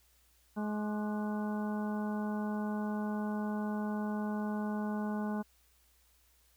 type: harmonic tone with a mistuned harmonic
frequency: 210.8 Hz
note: G#3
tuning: 26 cents sharp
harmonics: 1 / 2 / 3 / 4 / 5 / 6 / 7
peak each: -33 / -44 / -45 / -44 / -48 / -54 / -49 dBFS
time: 0.56-5.43 s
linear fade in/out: 20 ms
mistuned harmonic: 6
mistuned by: -92 cents
effects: added 60 Hz sine -69 dBFS peak until 6.56 s + white hiss -69 dBFS RMS until 6.56 s